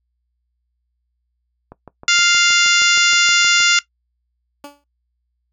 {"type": "click train", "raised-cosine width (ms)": 1, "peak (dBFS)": -22, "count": 13, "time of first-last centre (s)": [1.72, 3.604], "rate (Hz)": 6.37}
{"type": "harmonic tone", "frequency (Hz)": 698.5, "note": "F5", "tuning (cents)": 0, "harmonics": [2, 3, 4, 5, 6, 7, 8, 9, 10], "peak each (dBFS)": [-17, -18, -17, -20, -24, -23, -24, -26, -22], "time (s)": [2.08, 3.79], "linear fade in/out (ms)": 2}
{"type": "tone with exponential decay", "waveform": "15% pulse", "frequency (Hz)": 287.5, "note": "D4", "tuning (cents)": -37, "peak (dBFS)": -23, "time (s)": [4.64, 4.84], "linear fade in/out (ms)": 2, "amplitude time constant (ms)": 43}
{"effects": ["noise-tail reverb RT60 0.1 s tail -17 dB re dry", "added 60 Hz sine -68 dBFS peak until 5.52 s"]}